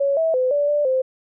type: tone with pitch steps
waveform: sine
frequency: 558 / 649 / 510 / 579 / 588 / 520 Hz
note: C#5 / E5 / C5 / D5 / D5 / C5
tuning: +11 / -27 / -44 / -25 / +2 / -11 cents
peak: -16 dBFS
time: 0-1.02 s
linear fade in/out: 10 ms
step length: 170 ms
effects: none